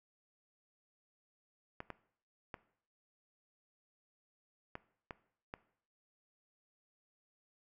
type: clicks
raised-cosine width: 0.5 ms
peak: -27 dBFS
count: 6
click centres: 1.804 / 1.903 / 2.542 / 4.754 / 5.108 / 5.539 s
effects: noise-tail reverb RT60 0.6 s tail -18 dB re dry